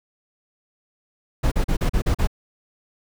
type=noise bursts; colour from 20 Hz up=brown; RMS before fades=-19 dBFS; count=7; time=1.43-2.273 s; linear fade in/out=10 ms; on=87 ms; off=39 ms; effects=none